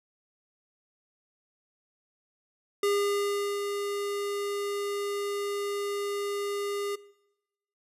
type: tone with ADSR envelope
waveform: square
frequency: 405.2 Hz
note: G#4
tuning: 43 cents flat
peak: -24 dBFS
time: 2.83-6.96 s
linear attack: 3 ms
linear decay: 760 ms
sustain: -6 dB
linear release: 12 ms
effects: noise-tail reverb RT60 0.9 s tail -21 dB re dry + resampled to 32000 Hz